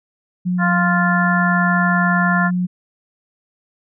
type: tone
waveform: sine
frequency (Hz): 180.2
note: F#3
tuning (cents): -45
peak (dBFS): -16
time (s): 0.45-2.67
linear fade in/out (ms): 20
type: harmonic tone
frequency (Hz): 349.2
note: F4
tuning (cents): 0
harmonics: 2 / 3 / 4 / 5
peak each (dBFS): -23 / -22 / -20 / -20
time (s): 0.58-2.51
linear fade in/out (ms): 50
effects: none